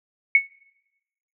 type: tone with exponential decay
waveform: sine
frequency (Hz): 2210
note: C#7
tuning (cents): -6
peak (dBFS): -8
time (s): 0.35-0.47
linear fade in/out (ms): 2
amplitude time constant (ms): 25
effects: noise-tail reverb RT60 1.0 s tail -26 dB re dry